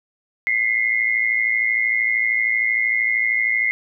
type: tone pair together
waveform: sine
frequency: 2022 / 2135 Hz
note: B6 / C7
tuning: +40 / +34 cents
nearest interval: minor second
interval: 94 cents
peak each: -20 / -19 dBFS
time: 0.47-3.71 s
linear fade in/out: 0 ms
effects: none